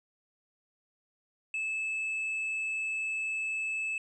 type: tone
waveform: triangle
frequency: 2612 Hz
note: E7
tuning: 17 cents flat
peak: -29 dBFS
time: 1.54-3.98 s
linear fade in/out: 2 ms
effects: resampled to 24000 Hz